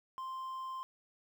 triangle tone with quantisation, 1046.5 Hz, C6, in tune, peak -37 dBFS, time 0.18-0.83 s, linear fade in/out 0 ms, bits 11, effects none

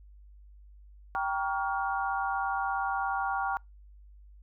sine chord, G half-diminished seventh, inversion none, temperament just, 784 / 940.8 / 1128.9 / 1411.2 Hz, G5 / Bb5 / Db6 / F6, 0 / +16 / +31 / +18 cents, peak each -31 / -35 / -35 / -34 dBFS, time 1.15-3.57 s, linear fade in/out 0 ms, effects noise-tail reverb RT60 0.2 s tail -26 dB re dry + added 50 Hz sine -50 dBFS peak until 4.42 s

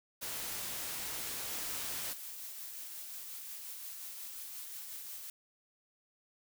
white noise, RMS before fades -40 dBFS, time 0.21-2.14 s, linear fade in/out 20 ms
blue noise with tremolo, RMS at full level -44 dBFS, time 1.51-5.3 s, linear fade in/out 2 ms, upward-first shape triangle, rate 5.6 Hz, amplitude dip 30%
effects none

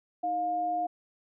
sine tone pair together, 316.3 / 710 Hz, D#4 / F5, +29 / +28 cents, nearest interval octave + major second, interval 1399 cents, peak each -39 / -27 dBFS, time 0.23-0.87 s, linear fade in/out 10 ms, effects none

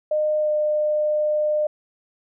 sine tone with pitch glide, 610 to 604.4 Hz, D#5 to D5, -34 to +50 cents, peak -18 dBFS, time 0.11-1.67 s, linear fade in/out 5 ms, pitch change -16 cents, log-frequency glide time 0.4-0.51 s, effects none

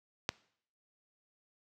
click, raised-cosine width 0.2 ms, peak -12 dBFS, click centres 0.291 s, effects noise-tail reverb RT60 0.6 s tail -22 dB re dry + high-pass 80 Hz 12 dB/octave

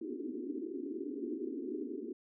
white band-pass noise, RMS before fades -40 dBFS, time 0.01-2.13 s, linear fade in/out 10 ms, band 240 to 410 Hz, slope 96 dB/octave, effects none

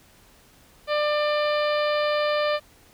harmonic tone, 596 Hz, D5, 25 cents sharp, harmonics 1 / 2 / 3 / 4 / 5 / 6 / 7 / 8, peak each -22 / -28 / -32 / -34 / -36 / -38 / -39 / -40 dBFS, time 0.87-2.6 s, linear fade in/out 50 ms, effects pink hiss -55 dBFS RMS until 2.93 s

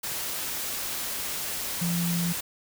sine tone in noise, 172.3 Hz, F3, 23 cents flat, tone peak -25 dBFS, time 1.81-2.33 s, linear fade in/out 10 ms, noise white, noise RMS -32 dBFS, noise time 0.03-2.41 s, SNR +4 dB, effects none

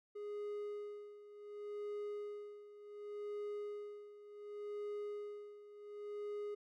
triangle tone with tremolo, 414.2 Hz, G#4, 5 cents flat, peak -38 dBFS, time 0.15-6.55 s, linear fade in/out 10 ms, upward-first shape sine, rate 0.68 Hz, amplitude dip 80%, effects none

